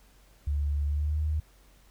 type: tone with pitch glide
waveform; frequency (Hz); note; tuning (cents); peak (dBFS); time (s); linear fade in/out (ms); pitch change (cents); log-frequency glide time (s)
sine; 72.4 to 76.71; D2 to D#2; -24 to -24; -25; 0.47-1.4; 5; +100; 0.87-1.21
effects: added 47 Hz sine -57 dBFS peak until 1.9 s + pink hiss -62 dBFS RMS until 1.9 s